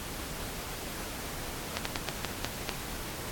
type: slowing click train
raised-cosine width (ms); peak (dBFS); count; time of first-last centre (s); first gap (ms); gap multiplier
0.2; -12; 7; 1.77-2.692; 84; 1.24
effects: pink hiss -39 dBFS RMS until 3.31 s + AAC 64 kbps